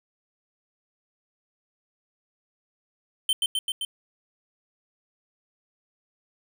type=tone with echo; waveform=square; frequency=3100 Hz; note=G7; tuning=20 cents flat; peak=-20 dBFS; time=3.29-3.33 s; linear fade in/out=2 ms; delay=130 ms; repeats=4; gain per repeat=-2 dB; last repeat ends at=3.85 s; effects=none

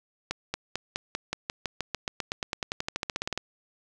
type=accelerating click train; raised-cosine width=0.2 ms; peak=-12 dBFS; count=27; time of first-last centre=0.31-3.376 s; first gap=230 ms; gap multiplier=0.94; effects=none

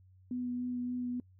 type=tone with vibrato; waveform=sine; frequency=246.9 Hz; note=B3; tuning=in tune; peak=-33 dBFS; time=0.31-1.2 s; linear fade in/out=2 ms; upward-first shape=sine; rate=3.5 Hz; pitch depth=12 cents each way; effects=noise-tail reverb RT60 0.1 s tail -23 dB re dry + added 93 Hz sine -58 dBFS peak until 1.39 s

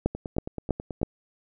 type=two click trains; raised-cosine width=2 ms; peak=-9 / -19 dBFS; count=4 / 9; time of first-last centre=0.06-1.031 / 0.15-1.016 s; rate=3.09 / 9.24 Hz; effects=none

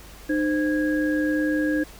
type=tone cluster; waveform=sine; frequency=304.2 / 520 / 1647 Hz; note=D#4 / C5 / G#6; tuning=-39 / -11 / -15 cents; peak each=-21 / -29 / -29 dBFS; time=0.29-1.84 s; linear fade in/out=10 ms; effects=added 50 Hz sine -45 dBFS peak until 1.99 s + pink hiss -46 dBFS RMS until 1.99 s

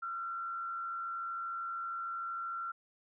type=tone with frequency modulation; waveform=sine; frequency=1363 Hz; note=F6; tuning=43 cents flat; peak=-36 dBFS; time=0.02-2.72 s; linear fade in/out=10 ms; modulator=86.9 Hz; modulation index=0.48; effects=none

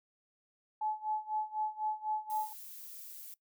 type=tone with tremolo; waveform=sine; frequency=859 Hz; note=A5; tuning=42 cents flat; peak=-30 dBFS; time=0.81-2.53 s; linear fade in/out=5 ms; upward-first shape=sine; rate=4 Hz; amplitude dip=90%
type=noise; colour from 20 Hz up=violet; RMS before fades=-48 dBFS; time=2.3-3.34 s; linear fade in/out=2 ms
effects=noise-tail reverb RT60 0.1 s tail -19 dB re dry

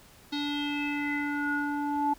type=tone with low-pass filter sweep; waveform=square; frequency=290 Hz; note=D4; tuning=22 cents flat; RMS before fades=-30 dBFS; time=0.32-2.14 s; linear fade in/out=10 ms; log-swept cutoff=4100 to 860 Hz; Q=6.6; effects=pink hiss -55 dBFS RMS until 2.18 s

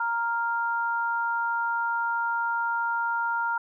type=tone pair together; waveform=sine; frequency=932.3 / 1396.9 Hz; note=A#5 / F6; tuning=0 / 0 cents; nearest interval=perfect fifth; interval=700 cents; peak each=-27 dBFS; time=0-3.58 s; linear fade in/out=5 ms; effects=none

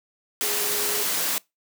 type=tone in noise; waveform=sine; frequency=415.3 Hz; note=G#4; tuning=in tune; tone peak=-33 dBFS; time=0.43-1.03 s; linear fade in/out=0 ms; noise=white; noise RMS=-25 dBFS; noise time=0.41-1.38 s; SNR=-11 dB; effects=noise-tail reverb RT60 0.2 s tail -24 dB re dry + high-pass 200 Hz 12 dB/octave

